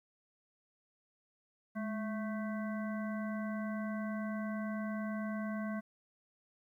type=harmonic tone with a mistuned harmonic; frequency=220 Hz; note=A3; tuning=in tune; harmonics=1 / 3 / 5 / 7 / 9; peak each=-36 / -44 / -48 / -48 / -52 dBFS; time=1.75-5.81 s; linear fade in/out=20 ms; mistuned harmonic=1; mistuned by=-72 cents; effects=12-bit